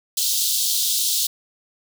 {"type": "high-pass noise", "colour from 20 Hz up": "pink", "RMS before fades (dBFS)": -21, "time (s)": [0.17, 1.27], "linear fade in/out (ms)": 5, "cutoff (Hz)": 3400, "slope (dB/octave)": 48, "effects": []}